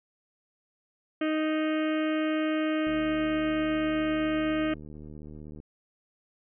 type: harmonic tone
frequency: 311.1 Hz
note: D#4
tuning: in tune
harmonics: 1 / 2 / 4 / 5 / 6 / 7 / 8 / 9 / 10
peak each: -26 / -32 / -38 / -40 / -42 / -43 / -44 / -45 / -46 dBFS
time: 1.21-4.74 s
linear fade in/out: 5 ms
type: click train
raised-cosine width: 3 ms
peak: -32 dBFS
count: 208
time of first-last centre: 2.87-5.601 s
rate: 75.8 Hz
effects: none